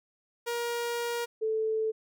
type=tone pair in turn; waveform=sawtooth / sine; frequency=473.5 / 439.3 Hz; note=A#4 / A4; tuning=+27 / -3 cents; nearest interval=minor second; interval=130 cents; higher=first; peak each=-26 dBFS; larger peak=neither; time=0.46-1.26 / 1.41-1.92 s; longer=first; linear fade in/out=20 ms; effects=none